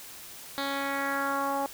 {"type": "tone with low-pass filter sweep", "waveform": "10% pulse", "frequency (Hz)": 277.2, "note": "C#4", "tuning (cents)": 0, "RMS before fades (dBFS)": -30, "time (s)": [0.58, 1.66], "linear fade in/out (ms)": 0, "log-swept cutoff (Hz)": [3900, 820], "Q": 2.4, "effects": ["white hiss -45 dBFS RMS until 1.73 s"]}